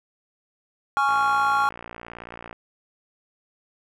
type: chord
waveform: triangle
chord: Db major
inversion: second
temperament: just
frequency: 831.5 / 1108.7 / 1385.9 Hz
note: Ab5 / Db6 / F6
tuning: +2 / 0 / -14 cents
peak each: -21 dBFS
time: 0.97-1.69 s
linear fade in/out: 0 ms
type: click train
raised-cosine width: 0.5 ms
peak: -22 dBFS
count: 85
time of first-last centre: 1.09-2.528 s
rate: 58.4 Hz
effects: none